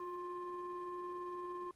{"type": "ring-modulated tone", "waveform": "triangle", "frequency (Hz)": 348.6, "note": "F4", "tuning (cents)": -3, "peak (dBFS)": -36, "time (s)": [0, 1.71], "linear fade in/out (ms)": 2, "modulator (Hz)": 706, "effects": ["pink hiss -71 dBFS RMS until 1.75 s", "Opus 24 kbps"]}